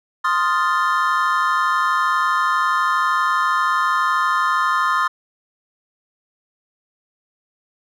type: chord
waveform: triangle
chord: F dominant seventh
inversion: second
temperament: equal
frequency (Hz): 1046.5 / 1244.5 / 1396.9 / 1760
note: C6 / Eb6 / F6 / A6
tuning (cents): 0 / 0 / 0 / 0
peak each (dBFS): -18 / -18 / -22 / -23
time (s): 0.24-5.08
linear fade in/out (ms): 10
effects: none